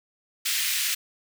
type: high-pass noise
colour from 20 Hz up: pink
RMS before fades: -26 dBFS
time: 0.45-0.95 s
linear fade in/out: 10 ms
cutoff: 2000 Hz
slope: 24 dB/octave
effects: none